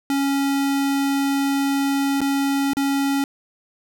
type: tone with dropouts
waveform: square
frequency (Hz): 277.2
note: C#4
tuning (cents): 0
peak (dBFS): -19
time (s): 0.1-3.24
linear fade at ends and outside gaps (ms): 1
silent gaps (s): 2.206-2.215 / 2.734-2.769
effects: none